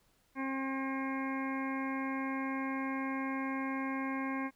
harmonic tone, 268 Hz, C4, 42 cents sharp, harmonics 1 / 2 / 3 / 4 / 6 / 7 / 8 / 9, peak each -35 / -46 / -45 / -41 / -45 / -51 / -44 / -52 dBFS, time 0.35-4.51 s, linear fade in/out 50 ms, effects pink hiss -71 dBFS RMS until 4.55 s

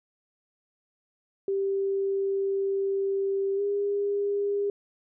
sine tone with pitch glide, 392 to 404.4 Hz, G4 to G#4, 0 to -46 cents, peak -24 dBFS, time 1.48-4.7 s, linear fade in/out 2 ms, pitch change +54 cents, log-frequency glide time 3.56-3.61 s, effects none

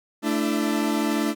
40% pulse chord, A suspended fourth, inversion none, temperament equal with one note detuned, 220 / 293.7 / 334.8 Hz, A3 / D4 / E4, 0 / 0 / +27 cents, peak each -25 / -24 / -27 dBFS, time 0.22-1.35 s, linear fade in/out 50 ms, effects none

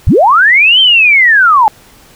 sine linear two-way sweep, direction up then down, 41.2 to 3161 to 820 Hz, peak -3 dBFS, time 0.07-1.68 s, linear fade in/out 0 ms, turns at 0.8 s, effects pink hiss -41 dBFS RMS until 2.15 s

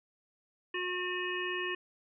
harmonic tone, 361.7 Hz, F#4, 39 cents flat, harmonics 1 / 3 / 5 / 7 / 8, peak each -37 / -41 / -37 / -40 / -41 dBFS, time 0.74-1.75 s, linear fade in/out 5 ms, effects none

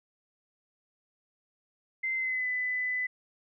sine tone with pitch glide, 2075 to 2002 Hz, C7 to B6, -15 to +23 cents, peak -28 dBFS, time 2.03-3.07 s, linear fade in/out 10 ms, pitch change -62 cents, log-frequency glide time 2.15-2.47 s, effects none

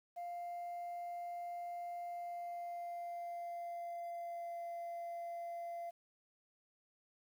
sine tone with pitch glide, 698.5 to 686.5 Hz, F5 to F5, 0 to -30 cents, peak -39 dBFS, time 0.16-5.91 s, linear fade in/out 20 ms, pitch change -30 cents, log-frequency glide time 2.03-4.63 s, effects tanh soft clip ceiling -40 dBFS + 11-bit

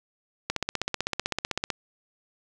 click train, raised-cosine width 0.2 ms, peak -9 dBFS, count 20, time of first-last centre 0.5-1.703 s, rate 15.8 Hz, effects none

